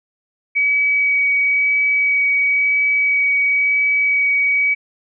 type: tone with vibrato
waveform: sine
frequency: 2271 Hz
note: C#7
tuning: 41 cents sharp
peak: -13 dBFS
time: 0.55-4.75 s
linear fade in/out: 20 ms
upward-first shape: sine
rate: 0.98 Hz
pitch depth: 8 cents each way
effects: none